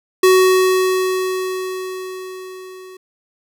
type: tone with level ramp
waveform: square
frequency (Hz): 373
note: F#4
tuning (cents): +14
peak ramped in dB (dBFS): -8 to -36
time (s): 0.23-2.97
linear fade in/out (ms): 5
effects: none